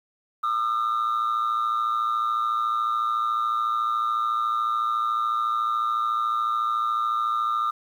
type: tone pair together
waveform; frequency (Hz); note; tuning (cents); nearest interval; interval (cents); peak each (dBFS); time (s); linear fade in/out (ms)
sine; 1212 / 1325.9; D#6 / E6; -46 / +10; major second; 156; -21 / -25; 0.43-7.71; 10
effects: tanh soft clip ceiling -19 dBFS + 9-bit